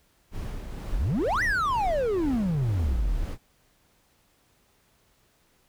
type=noise with tremolo; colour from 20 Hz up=brown; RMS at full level=-33 dBFS; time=0.31-3.38 s; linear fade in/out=50 ms; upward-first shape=triangle; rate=2.1 Hz; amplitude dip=40%
type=exponential two-way sweep; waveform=triangle; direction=up then down; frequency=30.62 to 2010 to 30.62 Hz; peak=-21 dBFS; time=0.92-3.25 s; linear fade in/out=10 ms; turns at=1.43 s
effects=pink hiss -65 dBFS RMS until 5.68 s